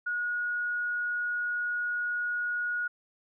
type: tone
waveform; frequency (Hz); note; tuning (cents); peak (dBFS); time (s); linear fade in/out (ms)
sine; 1449; F#6; -37; -28; 0.06-2.88; 10
effects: none